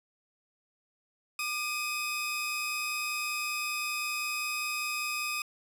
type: tone pair together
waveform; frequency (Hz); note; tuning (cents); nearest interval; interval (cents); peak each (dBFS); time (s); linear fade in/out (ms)
sawtooth; 1199.9 / 2525; D6 / D#7; +37 / +25; octave + minor second; 1288; -33 / -29; 1.39-5.42; 2
effects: resampled to 32000 Hz + 10-bit